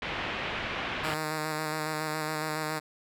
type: low-pass noise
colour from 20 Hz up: white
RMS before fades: -34 dBFS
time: 0.02-1.14 s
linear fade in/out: 2 ms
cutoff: 2900 Hz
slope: 24 dB/octave
type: tone with vibrato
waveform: 5% pulse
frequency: 155 Hz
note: D#3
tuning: 6 cents flat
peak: -19 dBFS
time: 1.03-2.8 s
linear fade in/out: 20 ms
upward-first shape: square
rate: 7.2 Hz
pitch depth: 19 cents each way
effects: none